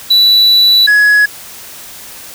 triangle tone pair in turn, 3951 / 1681 Hz, B7 / G#6, 0 / +20 cents, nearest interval octave + minor third, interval 1480 cents, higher first, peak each -3 dBFS, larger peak neither, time 0.1-0.87 / 0.87-1.26 s, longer first, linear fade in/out 10 ms, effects white hiss -31 dBFS RMS until 2.34 s

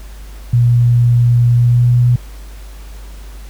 sine tone with pitch glide, 120 to 122.1 Hz, B2 to B2, -49 to -19 cents, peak -7 dBFS, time 0.53-2.16 s, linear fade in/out 5 ms, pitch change +30 cents, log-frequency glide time 1.55-1.98 s, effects added 50 Hz sine -29 dBFS peak until 3.49 s + pink hiss -42 dBFS RMS until 3.49 s

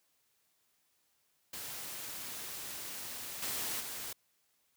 white noise with level steps, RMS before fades -43 / -37 / -42 dBFS, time 1.53-4.13 s, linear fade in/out 5 ms, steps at 3.42 / 3.8 s, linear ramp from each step 5 ms, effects white hiss -75 dBFS RMS until 4.76 s + high-pass 60 Hz 12 dB/octave

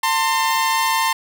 sawtooth tone pair together, 901 / 1046.9 Hz, A5 / C6, +41 / +1 cents, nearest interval minor third, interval 260 cents, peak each -15 / -16 dBFS, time 0.03-1.13 s, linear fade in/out 5 ms, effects none

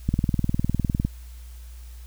click train, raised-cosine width 5 ms, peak -9 dBFS, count 20, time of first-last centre 0.09-1.05 s, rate 19.8 Hz, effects added 60 Hz sine -38 dBFS peak until 2.06 s + white hiss -54 dBFS RMS until 2.06 s

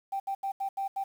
sine tone bursts at uneven times, 784 Hz, G5, in tune, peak -28 dBFS, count 6, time 0.12-0.2 / 0.27-0.35 / 0.43-0.52 / 0.6-0.69 / 0.77-0.88 / 0.96-1.04 s, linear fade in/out 10 ms, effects tanh soft clip ceiling -24 dBFS + 9-bit

